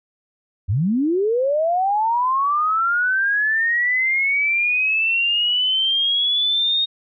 sine linear sweep, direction up, 81.1 to 3729 Hz, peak -16 dBFS, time 0.68-6.86 s, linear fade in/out 20 ms, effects none

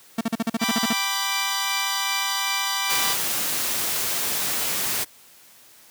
45% pulse tone bursts, 226.7 Hz, A#3, 48 cents flat, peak -20 dBFS, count 11, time 0.18-0.93 s, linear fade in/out 5 ms, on 30 ms, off 42 ms
10% pulse chord, G major, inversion none, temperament equal, 784 / 987.8 / 1174.7 Hz, G5 / B5 / D6, 0 / 0 / 0 cents, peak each -21 / -18 / -18 dBFS, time 0.59-3.17 s, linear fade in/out 50 ms
white noise, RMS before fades -25 dBFS, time 2.89-5.05 s, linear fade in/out 20 ms
effects white hiss -51 dBFS RMS until 5.9 s + high-pass 100 Hz 12 dB/octave

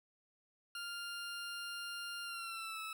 20% pulse tone with pitch glide, 1400 to 1306.2 Hz, F6 to E6, +4 to -16 cents, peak -37 dBFS, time 0.75-2.93 s, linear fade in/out 2 ms, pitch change -120 cents, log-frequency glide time 2.24-2.8 s, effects none

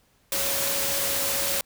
sine tone in noise, 554.4 Hz, C#5, in tune, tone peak -34 dBFS, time 0.32-1.61 s, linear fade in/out 2 ms, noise white, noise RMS -26 dBFS, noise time 0.32-1.61 s, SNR -11 dB, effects pink hiss -64 dBFS RMS until 1.65 s

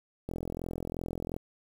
click train, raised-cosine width 2 ms, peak -22 dBFS, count 47, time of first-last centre 0.29-1.365 s, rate 42.8 Hz, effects 8-bit

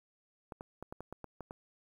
clicks, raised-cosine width 1 ms, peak -29 dBFS, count 9, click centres 0.522 / 0.609 / 0.826 / 0.925 / 1.006 / 1.126 / 1.243 / 1.407 / 1.509 s, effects 10-bit

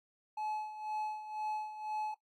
triangle tone with tremolo, 856 Hz, A5, 48 cents flat, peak -32 dBFS, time 0.37-2.14 s, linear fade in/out 5 ms, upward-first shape sine, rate 2 Hz, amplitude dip 70%, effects noise-tail reverb RT60 0.1 s tail -19 dB re dry + AAC 48 kbps

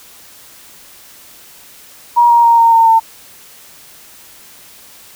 sine tone with pitch steps, 952 / 941.6 / 931.3 / 921.2 / 911.1 / 901.2 Hz, A#5 / A#5 / A#5 / A#5 / A#5 / A5, +36 / +17 / -2 / -21 / -40 / +41 cents, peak -5 dBFS, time 2.16-3 s, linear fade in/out 20 ms, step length 140 ms, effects white hiss -40 dBFS RMS until 5.15 s

